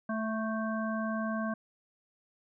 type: harmonic tone with a mistuned harmonic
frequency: 220 Hz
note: A3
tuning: in tune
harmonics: 1 / 3 / 5 / 7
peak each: -32 / -37 / -39 / -40 dBFS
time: 0.09-1.54 s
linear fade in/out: 5 ms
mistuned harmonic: 7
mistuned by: +23 cents
effects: none